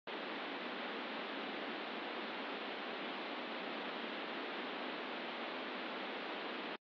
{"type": "band-pass noise", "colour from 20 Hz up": "pink", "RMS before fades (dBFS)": -44, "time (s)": [0.07, 6.76], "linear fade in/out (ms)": 5, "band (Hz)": [220, 3800], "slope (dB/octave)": 48, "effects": ["AAC 48 kbps"]}